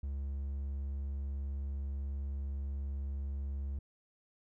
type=tone; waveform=triangle; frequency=69.3 Hz; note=C#2; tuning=in tune; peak=-33 dBFS; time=0.03-3.79 s; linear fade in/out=5 ms; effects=none